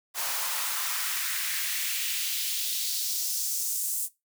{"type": "noise with high-pass filter sweep", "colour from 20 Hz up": "white", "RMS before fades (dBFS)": -30, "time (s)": [0.14, 4.09], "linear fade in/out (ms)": 50, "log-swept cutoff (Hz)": [750, 8600], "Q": 1.6, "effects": ["noise-tail reverb RT60 0.2 s tail -18 dB re dry"]}